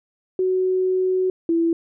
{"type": "tone pair in turn", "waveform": "sine", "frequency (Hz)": [371.9, 333.1], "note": ["F#4", "E4"], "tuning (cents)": [9, 18], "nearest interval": "major second", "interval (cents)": 191, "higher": "first", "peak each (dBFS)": [-17, -16], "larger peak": "second", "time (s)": [[0.39, 1.3], [1.49, 1.73]], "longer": "first", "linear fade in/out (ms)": 2, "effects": []}